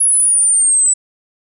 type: exponential sweep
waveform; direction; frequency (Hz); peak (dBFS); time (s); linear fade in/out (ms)
sine; down; 10548 to 7902; -9; 0-0.94; 10
effects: none